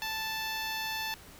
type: tone with notch filter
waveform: 10% pulse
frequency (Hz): 880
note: A5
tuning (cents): 0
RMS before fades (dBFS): -35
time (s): 0.02-1.14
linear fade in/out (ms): 0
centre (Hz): 8300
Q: 1.9
effects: pink hiss -52 dBFS RMS until 1.39 s